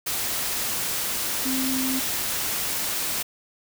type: tone in noise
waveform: sine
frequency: 261.6 Hz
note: C4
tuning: in tune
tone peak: -25 dBFS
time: 1.45-2 s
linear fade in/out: 10 ms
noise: white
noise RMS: -27 dBFS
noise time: 0.06-3.23 s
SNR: -1 dB
effects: none